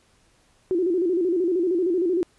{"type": "tone with vibrato", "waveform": "sine", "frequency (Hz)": 354, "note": "F4", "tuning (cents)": 23, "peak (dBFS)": -19, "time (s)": [0.71, 2.23], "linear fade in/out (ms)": 0, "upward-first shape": "square", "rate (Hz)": 13, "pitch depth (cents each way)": 90, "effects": ["pink hiss -61 dBFS RMS until 2.38 s", "resampled to 24000 Hz"]}